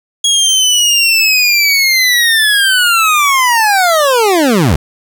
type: linear sweep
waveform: 25% pulse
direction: down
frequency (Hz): 3322 to 58.27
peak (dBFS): -4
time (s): 0.24-4.76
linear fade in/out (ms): 5
effects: none